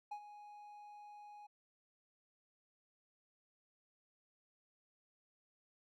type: tone with ADSR envelope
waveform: triangle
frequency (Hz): 830.6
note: G#5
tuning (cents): 0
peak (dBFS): -38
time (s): 0.11-1.47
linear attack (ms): 9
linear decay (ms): 75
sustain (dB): -12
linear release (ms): 10
effects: MP3 64 kbps